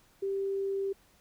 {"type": "tone", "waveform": "sine", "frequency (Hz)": 392, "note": "G4", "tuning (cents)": 0, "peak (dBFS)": -29, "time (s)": [0.22, 0.93], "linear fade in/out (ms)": 10, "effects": ["pink hiss -64 dBFS RMS until 1.2 s"]}